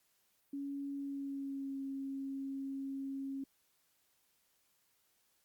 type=tone with pitch glide; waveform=sine; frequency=280 to 272 Hz; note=C#4 to C#4; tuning=+18 to -33 cents; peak=-38 dBFS; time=0.53-3.44 s; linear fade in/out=5 ms; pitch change=-51 cents; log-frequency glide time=0.96-1.8 s; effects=white hiss -75 dBFS RMS until 5.44 s + Opus 48 kbps